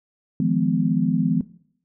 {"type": "chord", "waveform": "sine", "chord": "F half-diminished seventh", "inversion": "third", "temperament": "just", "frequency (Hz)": [157.15, 174.61, 209.5, 251.4], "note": ["Eb3", "F3", "Ab3", "Cb4"], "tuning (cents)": [18, 0, 15, 31], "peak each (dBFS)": [-24, -22, -23, -23], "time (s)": [0.4, 1.41], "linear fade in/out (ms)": 2, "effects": ["noise-tail reverb RT60 0.6 s tail -18 dB re dry"]}